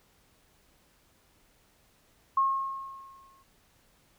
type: tone with exponential decay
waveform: sine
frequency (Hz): 1081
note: C#6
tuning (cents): -44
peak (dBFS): -20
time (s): 2.37-3.43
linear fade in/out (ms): 5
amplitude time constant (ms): 230
effects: pink hiss -65 dBFS RMS until 4.18 s